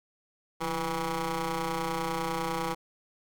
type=ring-modulated tone; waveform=15% pulse; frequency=160 Hz; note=D#3; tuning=49 cents sharp; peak=-20 dBFS; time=0.6-2.75 s; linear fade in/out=20 ms; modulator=655 Hz; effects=none